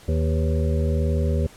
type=harmonic tone with a mistuned harmonic; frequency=79 Hz; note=D#2; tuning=27 cents sharp; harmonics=1 / 2 / 3 / 5 / 6 / 7; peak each=-20 / -27 / -30 / -31 / -32 / -33 dBFS; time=0.08-1.47 s; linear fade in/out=5 ms; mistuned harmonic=6; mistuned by=+62 cents; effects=pink hiss -48 dBFS RMS until 1.56 s + low-pass 12000 Hz 12 dB/octave